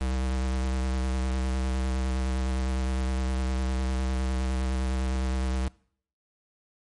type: tone with vibrato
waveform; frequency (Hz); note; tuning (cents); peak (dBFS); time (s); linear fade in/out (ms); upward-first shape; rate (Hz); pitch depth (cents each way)
square; 64.6; C2; -21; -26; 0.01-5.68; 0; square; 9.8; 19
effects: noise-tail reverb RT60 0.6 s tail -23 dB re dry + MP3 48 kbps